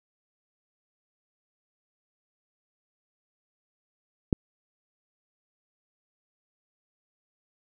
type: click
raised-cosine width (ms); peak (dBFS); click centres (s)
3; -8; 4.328
effects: none